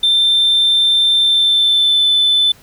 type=tone with pitch glide; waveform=triangle; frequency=3570 to 3517 Hz; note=A7 to A7; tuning=+24 to -1 cents; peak=-7 dBFS; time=0.03-2.52 s; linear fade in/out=5 ms; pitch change=-25 cents; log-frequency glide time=1.18-2.1 s; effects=tanh soft clip ceiling -6 dBFS + pink hiss -46 dBFS RMS until 2.62 s